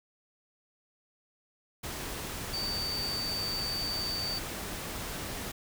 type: tone in noise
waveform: sine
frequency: 4596 Hz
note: D8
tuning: 38 cents flat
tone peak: -32 dBFS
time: 2.53-4.39 s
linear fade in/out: 10 ms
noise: pink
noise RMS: -38 dBFS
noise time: 1.83-5.52 s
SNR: +3 dB
effects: none